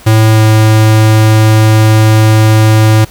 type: tone with pitch glide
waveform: square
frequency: 110 to 109.18 Hz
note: A2 to A2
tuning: 0 to -13 cents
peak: -4 dBFS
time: 0.06-3.05 s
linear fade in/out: 10 ms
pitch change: -13 cents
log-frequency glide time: 0.32-0.41 s
effects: pink hiss -35 dBFS RMS until 3.1 s